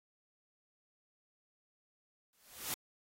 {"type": "noise with exponential growth", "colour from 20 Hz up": "white", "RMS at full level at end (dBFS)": -35, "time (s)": [2.33, 2.74], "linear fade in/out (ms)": 1, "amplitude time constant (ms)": 88, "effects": ["AAC 48 kbps"]}